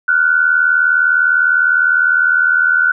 sine tone pair together, 1413 / 1492.9 Hz, F6 / F#6, +20 / +15 cents, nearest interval minor second, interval 95 cents, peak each -14 / -11 dBFS, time 0.08-2.92 s, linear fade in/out 5 ms, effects none

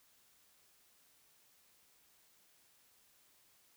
silence, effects white hiss -69 dBFS RMS until 3.76 s

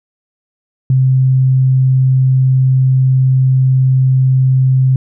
sine tone, 130.81 Hz, C3, in tune, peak -7 dBFS, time 0.9-4.96 s, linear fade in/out 2 ms, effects none

